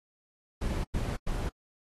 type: noise bursts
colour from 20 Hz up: brown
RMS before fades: -31 dBFS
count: 3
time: 0.61-1.494 s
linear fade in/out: 10 ms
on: 230 ms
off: 97 ms
effects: AAC 32 kbps